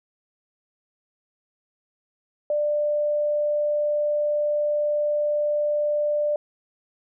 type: tone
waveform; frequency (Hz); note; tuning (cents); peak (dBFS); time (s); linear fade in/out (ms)
sine; 593; D5; +17; -20; 2.5-6.36; 2
effects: none